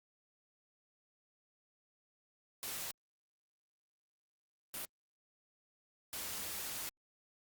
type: noise bursts at uneven times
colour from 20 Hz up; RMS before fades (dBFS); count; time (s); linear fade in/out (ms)
white; -42; 3; 2.63-2.91 / 4.74-4.85 / 6.13-6.89; 0
effects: Opus 48 kbps